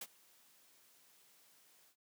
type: noise with ADSR envelope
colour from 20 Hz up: white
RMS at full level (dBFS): -43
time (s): 0.01-1.96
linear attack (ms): 6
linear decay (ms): 46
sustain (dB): -24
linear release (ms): 79
effects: high-pass 150 Hz 12 dB/octave